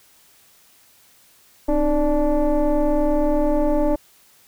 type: tone with frequency modulation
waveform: sine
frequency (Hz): 303.6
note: D#4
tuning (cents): -42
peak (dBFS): -14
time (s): 1.68-3.96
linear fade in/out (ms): 10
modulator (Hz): 284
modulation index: 1.4
effects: tanh soft clip ceiling -12 dBFS + white hiss -54 dBFS RMS until 4.47 s

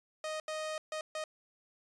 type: tone bursts at uneven times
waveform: sawtooth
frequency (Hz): 622.3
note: D#5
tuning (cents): 0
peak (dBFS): -32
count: 4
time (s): 0.24-0.4 / 0.48-0.78 / 0.92-1.01 / 1.15-1.24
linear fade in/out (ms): 2
effects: resampled to 22050 Hz

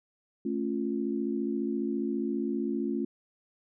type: chord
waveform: sine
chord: A augmented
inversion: none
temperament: equal with one note detuned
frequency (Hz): 220 / 274.8 / 349.2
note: A3 / C#4 / E#4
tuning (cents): 0 / -15 / 0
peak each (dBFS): -32 / -32 / -33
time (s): 0.45-3.05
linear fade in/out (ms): 5
effects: none

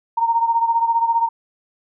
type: beating tone pair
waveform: sine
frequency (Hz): 921 / 936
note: A#5 / A#5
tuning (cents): -21 / +7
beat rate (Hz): 15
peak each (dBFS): -16 / -21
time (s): 0.17-1.29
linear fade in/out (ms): 10
effects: none

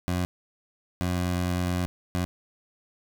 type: tone bursts at uneven times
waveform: 20% pulse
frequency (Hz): 89.4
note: F2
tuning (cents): +41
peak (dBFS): -20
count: 3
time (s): 0.08-0.25 / 1.01-1.86 / 2.15-2.25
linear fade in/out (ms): 0
effects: none

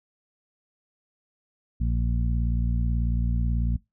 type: harmonic tone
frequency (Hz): 58.27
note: A#1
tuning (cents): 0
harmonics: 1 / 2 / 3 / 4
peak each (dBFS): -23 / -29 / -33 / -35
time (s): 1.8-3.77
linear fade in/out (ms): 10
effects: noise-tail reverb RT60 0.2 s tail -22 dB re dry

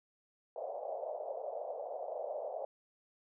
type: band-pass noise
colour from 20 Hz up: white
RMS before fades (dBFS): -41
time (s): 0.56-2.65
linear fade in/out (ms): 2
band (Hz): 520 to 700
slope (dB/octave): 48
effects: none

